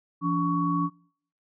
sine tone cluster, 170.2 / 286.8 / 1119 Hz, F3 / D4 / C#6, -44 / -41 / +16 cents, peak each -27 dBFS, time 0.21-0.9 s, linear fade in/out 50 ms, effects noise-tail reverb RT60 0.6 s tail -24 dB re dry

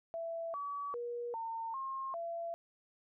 sine tone with pitch steps, 665 / 1140 / 478.3 / 908 / 1070 / 676 Hz, E5 / C#6 / A#4 / A#5 / C6 / E5, +15 / +48 / +44 / -46 / +38 / +43 cents, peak -37 dBFS, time 0.14-2.54 s, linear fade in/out 0 ms, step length 400 ms, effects none

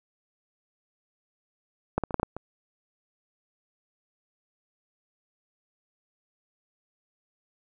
clicks, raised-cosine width 1 ms, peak -10 / -13 / -21 / -9 / -12 / -9 / -21 dBFS, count 7, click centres 1.98 / 2.037 / 2.108 / 2.143 / 2.198 / 2.231 / 2.366 s, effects none

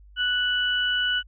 sine tone pair together, 1480 / 2960 Hz, F#6 / F#7, 0 / 0 cents, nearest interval octave, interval 1200 cents, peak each -24 dBFS, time 0.16-1.23 s, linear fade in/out 50 ms, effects added 50 Hz sine -47 dBFS peak until 1.27 s

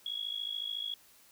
sine tone with amplitude modulation, 3335 Hz, G#7, 7 cents sharp, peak -31 dBFS, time 0.06-0.94 s, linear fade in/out 2 ms, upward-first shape sine, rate 53.9 Hz, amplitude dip 80%, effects white hiss -61 dBFS RMS until 1.31 s

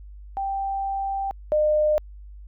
sine tone pair in turn, 784 / 607 Hz, G5 / D#5, 0 / -43 cents, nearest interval major third, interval 443 cents, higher first, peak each -24 / -17 dBFS, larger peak second, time 0.37-1.31 / 1.52-1.98 s, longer first, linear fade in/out 0 ms, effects added 50 Hz sine -39 dBFS peak until 2.47 s

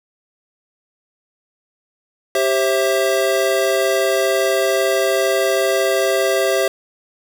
square chord, C major, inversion second, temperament equal with one note detuned, 392 / 534.2 / 659.3 Hz, G4 / C5 / E5, 0 / +36 / 0 cents, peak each -20 dBFS, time 2.35-6.68 s, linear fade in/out 2 ms, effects none

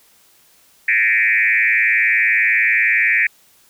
sine tone with frequency modulation, 2083 Hz, C7, 8 cents flat, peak -12 dBFS, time 0.88-3.27 s, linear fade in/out 5 ms, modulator 111 Hz, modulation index 3.2, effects white hiss -53 dBFS RMS until 3.69 s

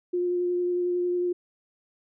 sine tone with vibrato, 355.1 Hz, F4, 29 cents sharp, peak -23 dBFS, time 0.13-1.33 s, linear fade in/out 10 ms, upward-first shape sine, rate 11 Hz, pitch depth 11 cents each way, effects none

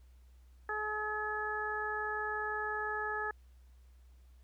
harmonic tone, 425.7 Hz, G#4, 43 cents sharp, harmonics 1 / 2 / 3 / 4, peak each -41 / -40 / -40 / -37 dBFS, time 0.69-3.31 s, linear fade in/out 2 ms, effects added 62 Hz sine -56 dBFS peak until 4.43 s + pink hiss -74 dBFS RMS until 4.43 s

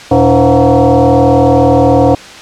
sine tone with frequency modulation, 121.8 Hz, B2, 24 cents flat, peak -4 dBFS, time 0.11-2.15 s, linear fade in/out 5 ms, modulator 203 Hz, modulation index 3.3, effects white hiss -30 dBFS RMS until 2.41 s + low-pass 5000 Hz 12 dB/octave

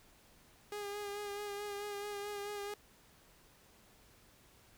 sawtooth tone with vibrato, 409.1 Hz, G#4, 26 cents flat, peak -36 dBFS, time 0.72-2.74 s, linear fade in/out 2 ms, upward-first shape sine, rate 4.6 Hz, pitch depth 27 cents each way, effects pink hiss -64 dBFS RMS until 4.77 s

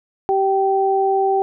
sine tone pair together, 388.1 / 776.2 Hz, G4 / G5, -17 / -17 cents, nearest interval octave, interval 1200 cents, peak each -17 dBFS, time 0.29-1.42 s, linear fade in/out 0 ms, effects none

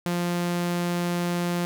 sawtooth tone, 174.61 Hz, F3, in tune, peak -20 dBFS, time 0.06-1.65 s, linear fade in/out 0 ms, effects none

